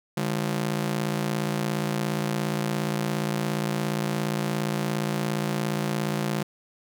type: ring-modulated tone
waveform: sawtooth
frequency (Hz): 174.61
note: F3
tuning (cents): 0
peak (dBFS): -18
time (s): 0.17-6.43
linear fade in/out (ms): 2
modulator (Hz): 28.6
effects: none